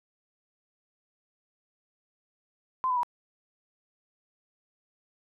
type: tone with pitch steps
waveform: sine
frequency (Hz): 1032 / 999.2 / 967.3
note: C6 / B5 / B5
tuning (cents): -24 / +20 / -36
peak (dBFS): -24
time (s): 2.84-3.032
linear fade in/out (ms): 0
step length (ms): 64
effects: none